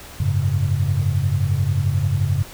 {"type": "chord", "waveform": "sine", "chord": "F# suspended second", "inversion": "none", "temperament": "equal", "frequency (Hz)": [92.5, 103.83, 138.59], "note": ["F#2", "G#2", "C#3"], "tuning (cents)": [0, 0, 0], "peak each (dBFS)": -21, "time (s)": [0.2, 2.43], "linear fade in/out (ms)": 5, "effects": ["pink hiss -39 dBFS RMS until 2.53 s"]}